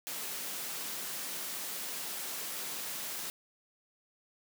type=high-pass noise; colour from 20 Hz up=white; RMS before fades=-39 dBFS; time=0.07-3.3 s; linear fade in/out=0 ms; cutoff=140 Hz; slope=48 dB/octave; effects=none